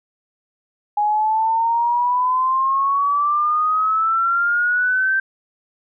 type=exponential sweep; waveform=sine; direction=up; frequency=828 to 1568 Hz; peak=-15 dBFS; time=0.97-5.2 s; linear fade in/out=5 ms; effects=none